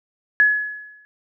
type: tone with exponential decay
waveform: sine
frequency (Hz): 1696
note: G#6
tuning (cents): +36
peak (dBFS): -9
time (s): 0.4-1.05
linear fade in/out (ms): 0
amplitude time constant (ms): 140
effects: none